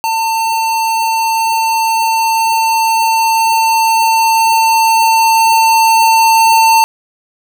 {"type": "tone with level ramp", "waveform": "square", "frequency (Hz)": 899, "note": "A5", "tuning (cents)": 37, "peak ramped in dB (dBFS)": [-13, -6], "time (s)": [0.04, 6.84], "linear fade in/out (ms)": 0, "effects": []}